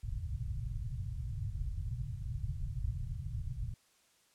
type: low-pass noise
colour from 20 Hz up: white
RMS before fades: -38 dBFS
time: 0.03-3.74 s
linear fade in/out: 5 ms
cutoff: 130 Hz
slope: 48 dB/octave
effects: white hiss -69 dBFS RMS until 4.34 s + low-pass 10000 Hz 12 dB/octave